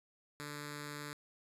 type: tone with notch filter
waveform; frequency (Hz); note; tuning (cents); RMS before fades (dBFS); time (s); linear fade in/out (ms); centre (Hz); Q
5% pulse; 146.83; D3; 0; -45; 0.4-1.13; 0; 730; 0.96
effects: resampled to 32000 Hz